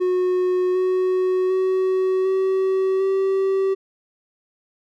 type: tone with pitch steps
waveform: triangle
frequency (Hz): 365 / 370.1 / 375.3 / 380.5 / 385.8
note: F#4 / F#4 / F#4 / F#4 / G4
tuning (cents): -24 / 0 / +25 / +48 / -28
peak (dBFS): -15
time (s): 0-3.75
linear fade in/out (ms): 20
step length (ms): 750
effects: none